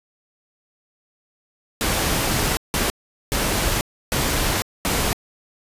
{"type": "noise bursts at uneven times", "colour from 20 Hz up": "pink", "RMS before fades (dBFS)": -21, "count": 5, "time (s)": [[1.81, 2.57], [2.74, 2.9], [3.32, 3.81], [4.12, 4.62], [4.85, 5.13]], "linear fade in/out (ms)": 0, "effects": ["resampled to 32000 Hz"]}